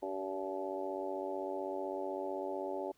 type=harmonic tone with a mistuned harmonic; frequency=95.8 Hz; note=G2; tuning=39 cents flat; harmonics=3 / 4 / 5 / 6 / 7 / 8 / 9; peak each=-45 / -40 / -49 / -41 / -45 / -51 / -44 dBFS; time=0.02-2.92 s; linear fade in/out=10 ms; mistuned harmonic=5; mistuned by=-27 cents; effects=pink hiss -71 dBFS RMS until 2.97 s